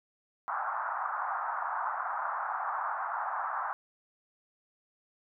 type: band-pass noise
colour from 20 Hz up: white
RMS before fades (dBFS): -34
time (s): 0.48-3.73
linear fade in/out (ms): 0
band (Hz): 740 to 1400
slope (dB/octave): 48
effects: none